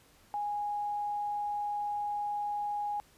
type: tone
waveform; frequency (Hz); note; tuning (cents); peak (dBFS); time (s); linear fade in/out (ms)
sine; 826; G#5; -10; -31; 0.34-3; 0
effects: pink hiss -62 dBFS RMS until 3.17 s + resampled to 32000 Hz